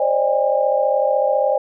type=tone cluster; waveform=sine; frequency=529 / 583 / 619 / 808 Hz; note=C5 / D5 / D#5 / G#5; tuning=+19 / -13 / -9 / -48 cents; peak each=-19 / -19 / -22 / -21 dBFS; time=0-1.58 s; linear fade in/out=5 ms; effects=none